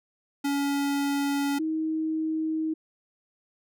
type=tone pair in turn; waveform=square / sine; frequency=281.9 / 316.4 Hz; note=C#4 / D#4; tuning=+29 / +29 cents; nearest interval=major second; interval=200 cents; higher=second; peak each=-25 dBFS; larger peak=neither; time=0.44-1.59 / 1.59-2.74 s; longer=neither; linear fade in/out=10 ms; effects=none